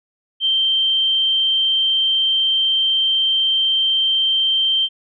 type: tone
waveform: sine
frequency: 3136 Hz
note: G7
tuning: in tune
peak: -14 dBFS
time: 0.4-4.89 s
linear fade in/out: 50 ms
effects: none